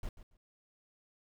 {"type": "noise with echo", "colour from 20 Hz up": "brown", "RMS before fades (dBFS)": -38, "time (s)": [0.03, 0.09], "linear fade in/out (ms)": 2, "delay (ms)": 140, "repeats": 2, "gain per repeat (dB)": -14, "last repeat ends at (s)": 0.37, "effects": []}